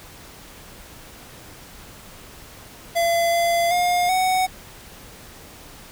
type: tone with pitch steps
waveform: square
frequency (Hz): 679 / 683 / 711 / 745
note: F5 / F5 / F5 / F#5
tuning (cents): -49 / -39 / +31 / +12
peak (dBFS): -18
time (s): 2.95-4.47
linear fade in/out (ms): 20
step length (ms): 380
effects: pink hiss -43 dBFS RMS until 5.91 s